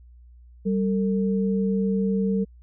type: tone pair together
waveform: sine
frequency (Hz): 194.3 / 451.8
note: G3 / A4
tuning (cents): -15 / +46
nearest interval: octave + minor third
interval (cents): 1461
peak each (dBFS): -21 / -27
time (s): 0.65-2.45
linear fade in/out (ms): 20
effects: added 60 Hz sine -46 dBFS peak until 2.62 s